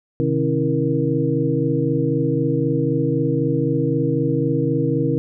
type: tone cluster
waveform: sine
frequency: 129.7 / 153.6 / 271.9 / 326.6 / 470 Hz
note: C3 / D#3 / C#4 / E4 / A#4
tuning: -15 / -22 / -33 / -16 / +14 cents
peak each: -23 dBFS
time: 0.2-5.18 s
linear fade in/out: 0 ms
effects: none